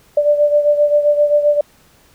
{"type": "beating tone pair", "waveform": "sine", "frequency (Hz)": [587.3, 594.9], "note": ["D5", "D5"], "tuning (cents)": [0, 22], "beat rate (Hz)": 7.6, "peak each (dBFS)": [-11, -17], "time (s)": [0.17, 1.61], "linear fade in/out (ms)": 5, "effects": ["pink hiss -51 dBFS RMS until 2.14 s"]}